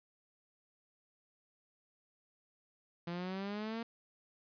sawtooth exponential sweep, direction up, 169.5 to 233.1 Hz, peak -34 dBFS, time 3.07-3.83 s, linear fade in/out 5 ms, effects resampled to 11025 Hz

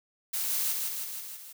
blue noise with echo, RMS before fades -31 dBFS, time 0.33-0.73 s, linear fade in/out 10 ms, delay 160 ms, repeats 5, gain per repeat -3 dB, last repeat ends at 1.53 s, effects none

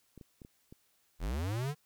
clicks, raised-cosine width 3 ms, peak -37 dBFS, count 5, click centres 0.177 / 0.212 / 0.418 / 0.449 / 0.725 s
square linear sweep, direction up, 35.85 to 154 Hz, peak -33 dBFS, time 1.19-1.75 s, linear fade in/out 50 ms
effects white hiss -72 dBFS RMS until 1.85 s

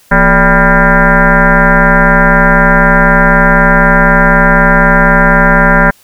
sine tone with frequency modulation, 784 Hz, G5, in tune, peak -3 dBFS, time 0.11-5.91 s, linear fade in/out 10 ms, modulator 204 Hz, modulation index 4.9, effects white hiss -45 dBFS RMS until 6.03 s

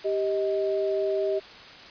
sine tone pair together, 392 / 628.4 Hz, G4 / D#5, 0 / +17 cents, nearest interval minor sixth, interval 817 cents, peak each -25 / -27 dBFS, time 0.04-1.4 s, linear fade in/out 20 ms, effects white hiss -45 dBFS RMS until 1.9 s + resampled to 11025 Hz

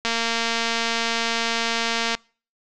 click train, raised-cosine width 0.2 ms, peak -6 dBFS, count 484, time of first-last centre 0.05-2.15 s, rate 230 Hz, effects noise-tail reverb RT60 0.4 s tail -25 dB re dry + low-pass 7000 Hz 12 dB/octave

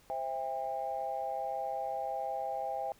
sine chord, C major, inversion none, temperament equal with one note detuned, 523.3 / 659.3 / 800.9 Hz, C5 / E5 / G5, 0 / 0 / +37 cents, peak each -40 / -38 / -35 dBFS, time 0.1-2.92 s, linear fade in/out 0 ms, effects tanh soft clip ceiling -24 dBFS + pink hiss -63 dBFS RMS until 2.99 s

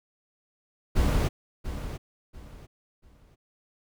brown noise with echo, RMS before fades -23 dBFS, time 0.95-1.29 s, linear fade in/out 20 ms, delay 690 ms, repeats 3, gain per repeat -11 dB, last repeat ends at 3.36 s, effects none

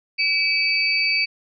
sine tone cluster, 2293 / 2597 / 4586 Hz, D7 / E7 / D8, -42 / -26 / -42 cents, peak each -22 dBFS, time 0.18-1.26 s, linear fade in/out 20 ms, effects none

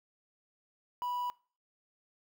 triangle tone with quantisation, 981 Hz, B5, 12 cents flat, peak -31 dBFS, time 1.02-1.3 s, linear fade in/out 0 ms, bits 9, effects noise-tail reverb RT60 0.4 s tail -22 dB re dry

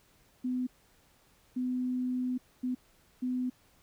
sine tone bursts at uneven times, 252 Hz, B3, 35 cents sharp, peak -29 dBFS, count 4, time 0.44-0.67 / 1.56-2.38 / 2.63-2.75 / 3.22-3.5 s, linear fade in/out 10 ms, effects pink hiss -65 dBFS RMS until 3.82 s

